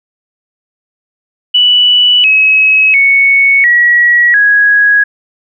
sine tone with pitch steps, 2960 / 2562 / 2217 / 1919.3 / 1661.2 Hz, F#7 / E7 / C#7 / B6 / G#6, 0 / -50 / 0 / -50 / 0 cents, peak -4 dBFS, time 1.54-5.04 s, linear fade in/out 10 ms, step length 700 ms, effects none

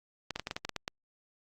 clicks, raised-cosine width 0.2 ms, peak -17 dBFS, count 10, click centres 0.307 / 0.36 / 0.396 / 0.471 / 0.511 / 0.565 / 0.65 / 0.693 / 0.763 / 0.879 s, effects Opus 48 kbps

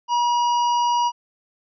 harmonic tone, 960 Hz, B5, 49 cents flat, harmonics 1 / 3 / 5 / 6, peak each -17 / -31 / -36 / -36 dBFS, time 0.08-1.12 s, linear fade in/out 50 ms, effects none

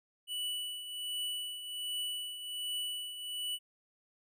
square tone with tremolo, 2960 Hz, F#7, in tune, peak -34 dBFS, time 0.27-3.59 s, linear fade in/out 50 ms, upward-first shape triangle, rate 1.3 Hz, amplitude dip 65%, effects none

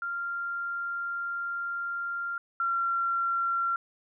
sine tone pair in turn, 1390 / 1370.1 Hz, F6 / F6, -9 / -34 cents, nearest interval unison, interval 25 cents, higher first, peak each -30 / -25 dBFS, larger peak second, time 0.02-2.38 / 2.6-3.76 s, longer first, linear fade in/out 2 ms, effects none

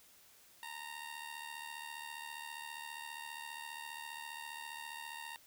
15% pulse tone with amplitude modulation, 925 Hz, A#5, 14 cents flat, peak -35 dBFS, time 0.63-5.36 s, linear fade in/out 0 ms, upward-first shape sine, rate 74.9 Hz, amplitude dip 70%, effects white hiss -63 dBFS RMS until 5.46 s

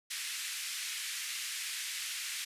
pink band-pass noise, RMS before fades -39 dBFS, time 0.1-2.45 s, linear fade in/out 10 ms, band 1900 to 12000 Hz, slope 24 dB/octave, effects resampled to 32000 Hz

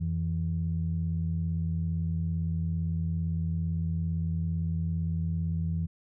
sine tone pair together, 87.1 / 164.81 Hz, F2 / E3, -4 / 0 cents, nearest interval major seventh, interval 1104 cents, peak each -29 / -29 dBFS, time 0-5.87 s, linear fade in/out 20 ms, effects tanh soft clip ceiling -19 dBFS

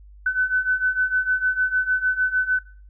sine beating tone pair, 1505 / 1511.6 Hz, F#6 / F#6, +29 / +37 cents, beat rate 6.6 Hz, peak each -24 / -21 dBFS, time 0.26-2.59 s, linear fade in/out 5 ms, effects noise-tail reverb RT60 0.5 s tail -21 dB re dry + added 50 Hz sine -43 dBFS peak until 2.89 s

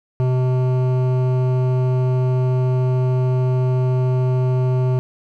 sine tone with hard clipping, 127.6 Hz, C3, 43 cents flat, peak -17 dBFS, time 0.2-4.99 s, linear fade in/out 0 ms, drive 13 dB, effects none

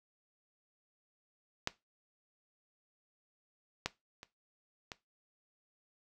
clicks, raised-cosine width 0.2 ms, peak -14 / -15 / -30 / -24 dBFS, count 4, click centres 1.674 / 3.86 / 4.231 / 4.918 s, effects noise-tail reverb RT60 0.2 s tail -17 dB re dry

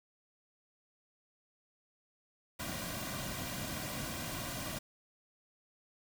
pink noise with comb filter, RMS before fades -40 dBFS, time 2.59-4.79 s, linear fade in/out 10 ms, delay 2.3 ms, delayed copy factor -0.65, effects none

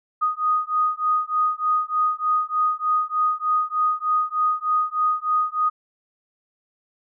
sine beating tone pair, 1241 / 1244.3 Hz, D#6 / D#6, -5 / 0 cents, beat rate 3.3 Hz, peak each -22 dBFS, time 0.21-5.7 s, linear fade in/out 20 ms, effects none

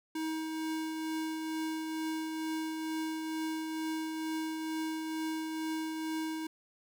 square tone with tremolo, 317.3 Hz, D#4, 34 cents sharp, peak -33 dBFS, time 0.15-6.47 s, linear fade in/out 5 ms, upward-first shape triangle, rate 2.2 Hz, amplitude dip 35%, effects none

